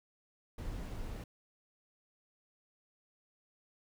brown noise, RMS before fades -41 dBFS, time 0.58-1.24 s, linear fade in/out 5 ms, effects none

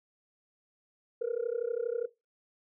sine tone with amplitude modulation, 471.2 Hz, A#4, 19 cents sharp, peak -24 dBFS, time 1.21-2.06 s, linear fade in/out 10 ms, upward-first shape sine, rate 32.4 Hz, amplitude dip 100%, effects noise-tail reverb RT60 0.2 s tail -17 dB re dry + tanh soft clip ceiling -24 dBFS

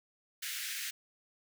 pink high-pass noise, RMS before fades -39 dBFS, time 0.42-0.91 s, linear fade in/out 10 ms, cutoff 1600 Hz, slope 48 dB/octave, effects none

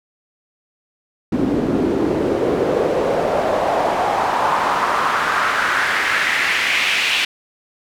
pink noise with band-pass filter sweep, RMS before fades -18 dBFS, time 1.32-7.25 s, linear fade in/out 5 ms, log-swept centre 260 to 2800 Hz, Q 2.7, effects none

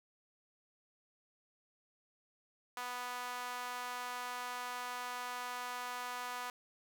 sawtooth tone with high-pass filter, 246.9 Hz, B3, in tune, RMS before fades -42 dBFS, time 2.77-6.5 s, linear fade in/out 2 ms, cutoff 1000 Hz, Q 2, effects 10-bit

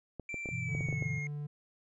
clicks, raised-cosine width 2 ms, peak -27 dBFS, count 9, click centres 0.197 / 0.343 / 0.458 / 0.489 / 0.75 / 0.808 / 0.887 / 0.927 / 1.024 s
triangle tone with pitch glide, 2349 to 2142 Hz, D7 to C7, 0 to +40 cents, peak -36 dBFS, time 0.29-1.27 s, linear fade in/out 2 ms, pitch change -160 cents, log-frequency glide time 0.57-1.1 s
sine chord, E minor, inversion first, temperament equal, 98 / 123.47 / 164.81 Hz, G2 / B2 / E3, 0 / 0 / 0 cents, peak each -42 / -37 / -40 dBFS, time 0.51-1.19 s, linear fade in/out 10 ms
triangle tone, 146.83 Hz, D3, in tune, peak -34 dBFS, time 0.68-1.47 s, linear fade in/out 10 ms
effects resampled to 22050 Hz

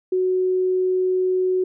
sine tone, 370 Hz, F#4, in tune, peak -17 dBFS, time 0.12-1.64 s, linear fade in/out 5 ms, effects none

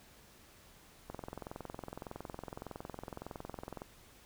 click train, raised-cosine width 1 ms, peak -28 dBFS, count 60, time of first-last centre 1.1-3.819 s, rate 21.7 Hz, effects pink hiss -60 dBFS RMS until 4.25 s

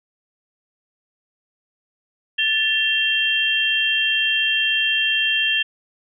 sine tone cluster, 1753 / 2729 / 3183 Hz, A6 / F7 / G7, -7 / -41 / +26 cents, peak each -23 / -21 / -20 dBFS, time 2.38-5.63 s, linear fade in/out 10 ms, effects none

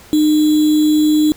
sine tone with sample-and-hold, 304.7 Hz, D#4, 36 cents flat, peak -9 dBFS, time 0.13-1.32 s, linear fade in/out 0 ms, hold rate 3675 Hz, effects pink hiss -42 dBFS RMS until 1.36 s

